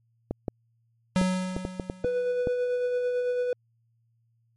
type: clicks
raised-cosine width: 2 ms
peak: -15 dBFS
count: 9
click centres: 0.31 / 0.482 / 1.214 / 1.565 / 1.651 / 1.798 / 1.899 / 2.046 / 2.472 s
type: tone with exponential decay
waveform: square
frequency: 185 Hz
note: F#3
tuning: in tune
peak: -20 dBFS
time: 1.16-2.41 s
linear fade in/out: 0 ms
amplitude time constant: 270 ms
type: tone with tremolo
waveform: triangle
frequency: 493.9 Hz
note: B4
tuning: in tune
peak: -21 dBFS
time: 2.04-3.53 s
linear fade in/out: 2 ms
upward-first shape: sine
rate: 9 Hz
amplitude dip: 30%
effects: added 115 Hz sine -65 dBFS peak until 4.56 s + MP3 48 kbps